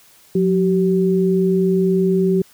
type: tone pair together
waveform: sine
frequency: 180.47 / 382.4 Hz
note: F#3 / G4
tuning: -43 / -43 cents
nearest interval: octave + minor second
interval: 1300 cents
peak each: -16 dBFS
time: 0.35-2.42 s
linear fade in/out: 5 ms
effects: white hiss -50 dBFS RMS until 2.53 s